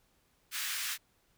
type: high-pass noise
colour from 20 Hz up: pink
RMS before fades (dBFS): -36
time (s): 0.51-0.98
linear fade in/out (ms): 50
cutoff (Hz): 1500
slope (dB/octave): 24
effects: pink hiss -71 dBFS RMS until 1.37 s